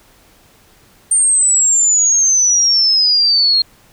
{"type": "exponential sweep", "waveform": "sine", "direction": "down", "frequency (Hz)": [8870, 4222], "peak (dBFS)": -9, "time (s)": [1.11, 3.62], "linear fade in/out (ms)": 5, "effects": ["pink hiss -49 dBFS RMS until 3.92 s"]}